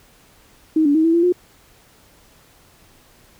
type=tone with pitch steps; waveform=sine; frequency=315.1 / 287.3 / 317.5 / 329.1 / 339.7 / 357.1 Hz; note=D#4 / D4 / D#4 / E4 / F4 / F4; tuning=+22 / -38 / +35 / -3 / -48 / +39 cents; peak=-12 dBFS; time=0.76-1.324 s; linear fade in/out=5 ms; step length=94 ms; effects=pink hiss -52 dBFS RMS until 3.39 s